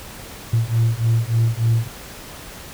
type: beating tone pair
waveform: sine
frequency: 112.9 / 116.3 Hz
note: A2 / A#2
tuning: +45 / -4 cents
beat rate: 3.4 Hz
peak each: -17 dBFS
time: 0.53-1.88 s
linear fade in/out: 5 ms
effects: tanh soft clip ceiling -11 dBFS + pink hiss -37 dBFS RMS until 2.73 s